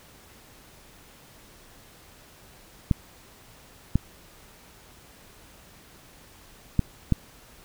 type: clicks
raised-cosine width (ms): 5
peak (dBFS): -7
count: 4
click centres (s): 2.912 / 3.956 / 6.793 / 7.123
effects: pink hiss -52 dBFS RMS until 7.64 s